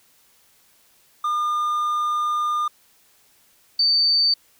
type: tone pair in turn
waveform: triangle / sine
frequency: 1209 / 4579 Hz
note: D6 / D8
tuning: +50 / -45 cents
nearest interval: octave + major seventh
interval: 2305 cents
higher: second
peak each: -18 / -15 dBFS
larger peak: second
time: 1.24-2.68 / 3.79-4.34 s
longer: first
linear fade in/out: 5 ms
effects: white hiss -58 dBFS RMS until 4.59 s